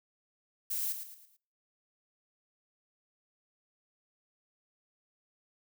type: noise with echo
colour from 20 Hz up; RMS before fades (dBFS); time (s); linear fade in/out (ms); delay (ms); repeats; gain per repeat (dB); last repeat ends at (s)
violet; -34; 0.7-0.93; 10; 110; 4; -8; 1.37
effects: noise-tail reverb RT60 0.5 s tail -24 dB re dry